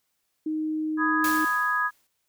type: tone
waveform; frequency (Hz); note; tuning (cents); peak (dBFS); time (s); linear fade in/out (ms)
sine; 311.1; D#4; 0; -25; 0.46-1.45; 5
type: chord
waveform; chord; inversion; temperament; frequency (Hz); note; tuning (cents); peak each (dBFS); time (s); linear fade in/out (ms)
sine; G# minor; first; just; 996.7 / 1245.9 / 1661.2; B5 / D#6 / G#6; +16 / +2 / 0; -30 / -26 / -25; 0.97-1.91; 50
type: noise with exponential decay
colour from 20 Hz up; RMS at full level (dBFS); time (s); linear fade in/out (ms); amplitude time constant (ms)
white; -30; 1.24-2.07; 2; 180
effects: white hiss -75 dBFS RMS until 2.28 s